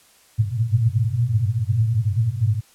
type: band-pass noise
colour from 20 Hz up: white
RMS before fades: -20 dBFS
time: 0.38-2.61 s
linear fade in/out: 20 ms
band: 100 to 120 Hz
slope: 96 dB/octave
effects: white hiss -54 dBFS RMS until 2.74 s + low-pass 12000 Hz 12 dB/octave